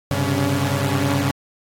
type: tone cluster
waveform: sawtooth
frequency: 97.8 / 131 / 140.5 / 282.5 Hz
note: G2 / C3 / C#3 / C#4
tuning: -4 / +2 / +24 / +33 cents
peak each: -20 dBFS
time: 0.11-1.31 s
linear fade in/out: 0 ms
effects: AAC 48 kbps